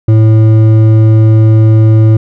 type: tone with hard clipping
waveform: sine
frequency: 110 Hz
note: A2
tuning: in tune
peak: -4 dBFS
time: 0.08-2.17 s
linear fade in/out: 5 ms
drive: 8 dB
effects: none